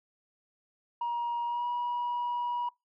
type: tone with pitch glide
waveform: sine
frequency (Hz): 949 to 966.1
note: A#5 to B5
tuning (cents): +31 to -38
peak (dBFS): -27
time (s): 1.01-2.69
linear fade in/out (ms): 5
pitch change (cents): +31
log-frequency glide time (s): 1.46-1.66
effects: noise-tail reverb RT60 0.2 s tail -25 dB re dry + tanh soft clip ceiling -27 dBFS